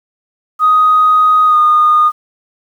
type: tone with pitch glide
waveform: sine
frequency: 1250 to 1225.7 Hz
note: D#6 to D#6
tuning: +8 to -26 cents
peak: -5 dBFS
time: 0.59-2.12 s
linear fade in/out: 50 ms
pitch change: -34 cents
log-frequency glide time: 1.46-1.57 s
effects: tanh soft clip ceiling -1 dBFS + 7-bit